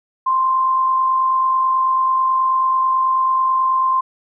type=tone with amplitude modulation; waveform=sine; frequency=1046.5 Hz; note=C6; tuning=in tune; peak=-12 dBFS; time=0.26-4.01 s; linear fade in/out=10 ms; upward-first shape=sine; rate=49.2 Hz; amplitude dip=30%; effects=none